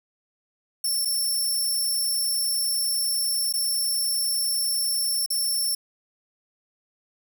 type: tone with dropouts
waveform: 15% pulse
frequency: 5410 Hz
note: E8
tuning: 44 cents sharp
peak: -17 dBFS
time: 0.84-5.75 s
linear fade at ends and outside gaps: 5 ms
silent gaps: 1.05-1.054 / 3.526-3.537 / 5.262-5.302 s
effects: none